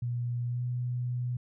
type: tone with pitch glide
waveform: sine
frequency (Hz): 120.8 to 123.27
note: B2 to B2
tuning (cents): -38 to -3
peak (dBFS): -29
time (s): 0.02-1.37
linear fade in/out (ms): 5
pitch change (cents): +35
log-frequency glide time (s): 0.47-0.62
effects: none